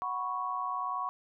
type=chord; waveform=sine; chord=F# suspended fourth; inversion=none; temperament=equal with one note detuned; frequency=737.9 / 987.8 / 1108.7 Hz; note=F#5 / B5 / C#6; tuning=-5 / 0 / 0 cents; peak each=-39 / -37 / -33 dBFS; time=0.02-1.09 s; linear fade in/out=0 ms; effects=none